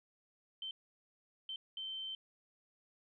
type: tone bursts at uneven times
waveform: sine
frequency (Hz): 3102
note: G7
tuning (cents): -19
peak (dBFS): -40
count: 3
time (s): 0.62-0.71 / 1.49-1.56 / 1.77-2.15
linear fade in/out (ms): 2
effects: none